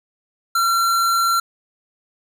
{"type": "tone", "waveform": "square", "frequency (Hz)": 1364, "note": "F6", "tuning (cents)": -41, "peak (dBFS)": -16, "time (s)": [0.55, 1.4], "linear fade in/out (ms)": 5, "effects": []}